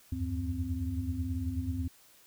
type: tone cluster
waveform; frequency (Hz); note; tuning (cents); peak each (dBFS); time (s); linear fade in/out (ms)
sine; 76.7 / 84.9 / 95.1 / 259.5; D#2 / F2 / F#2 / C4; -24 / -48 / +48 / -14; -36 / -38 / -36 / -36; 0.12-1.88; 5
effects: white hiss -60 dBFS RMS until 2.26 s